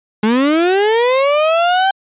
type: linear sweep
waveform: 35% pulse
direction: up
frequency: 207.7 to 784 Hz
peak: -9 dBFS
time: 0.23-1.91 s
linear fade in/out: 5 ms
effects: resampled to 8000 Hz

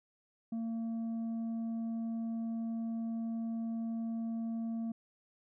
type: tone with tanh clipping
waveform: sine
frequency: 227.7 Hz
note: A#3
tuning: 40 cents flat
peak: -35 dBFS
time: 0.52-4.92 s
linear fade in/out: 5 ms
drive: 4 dB
effects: none

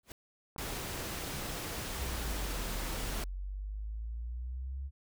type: noise with exponential growth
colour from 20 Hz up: pink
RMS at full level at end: -42 dBFS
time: 0.03-0.12 s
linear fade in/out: 2 ms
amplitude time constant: 18 ms
type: clicks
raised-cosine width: 1 ms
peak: -33 dBFS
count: 2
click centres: 0.562 / 1.144 s
type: noise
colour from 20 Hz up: pink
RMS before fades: -39 dBFS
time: 0.58-3.24 s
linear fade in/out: 2 ms
type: exponential two-way sweep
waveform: sine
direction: down then up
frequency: 69.3 to 39.41 to 69.3 Hz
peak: -36 dBFS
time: 1.95-4.91 s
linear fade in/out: 50 ms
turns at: 2.72 s
effects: none

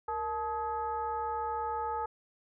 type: tone with frequency modulation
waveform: sine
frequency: 866 Hz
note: A5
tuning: 28 cents flat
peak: -31 dBFS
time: 0.08-2.06 s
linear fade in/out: 5 ms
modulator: 399 Hz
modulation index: 0.91
effects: none

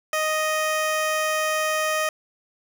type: tone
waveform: 15% pulse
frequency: 622.3 Hz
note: D#5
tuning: in tune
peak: -15 dBFS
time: 0.13-2.09 s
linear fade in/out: 2 ms
effects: none

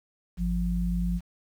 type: tone pair together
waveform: sine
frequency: 52.17 / 175.6 Hz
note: G#1 / F3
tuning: +9 / +10 cents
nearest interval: octave + major sixth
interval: 2101 cents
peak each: -27 dBFS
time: 0.37-1.21 s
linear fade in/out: 50 ms
effects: 9-bit

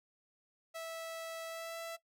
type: tone with pitch glide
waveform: sawtooth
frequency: 655 to 663.8 Hz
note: E5 to E5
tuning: -11 to +12 cents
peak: -37 dBFS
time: 0.74-1.97 s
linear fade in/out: 20 ms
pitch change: +23 cents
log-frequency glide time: 1.47-1.78 s
effects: noise-tail reverb RT60 0.1 s tail -17 dB re dry

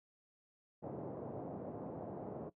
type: band-pass noise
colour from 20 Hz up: white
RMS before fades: -45 dBFS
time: 0.82-2.5 s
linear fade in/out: 20 ms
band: 100 to 650 Hz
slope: 24 dB/octave
effects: noise-tail reverb RT60 0.1 s tail -18 dB re dry

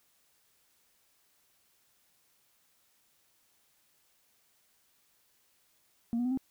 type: tone with pitch steps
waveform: sine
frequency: 233.1 / 242.7 / 252.7 / 263.2 Hz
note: A#3 / B3 / B3 / C4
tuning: 0 / -30 / +40 / +10 cents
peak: -26 dBFS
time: 6.13-6.374 s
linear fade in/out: 0 ms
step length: 61 ms
effects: tanh soft clip ceiling -26 dBFS + white hiss -70 dBFS RMS until 6.5 s

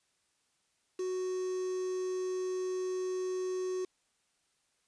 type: tone with quantisation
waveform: triangle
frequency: 370 Hz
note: F#4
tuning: in tune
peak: -30 dBFS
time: 0.99-3.85 s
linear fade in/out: 5 ms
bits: 8
effects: white hiss -75 dBFS RMS until 4.87 s + resampled to 22050 Hz

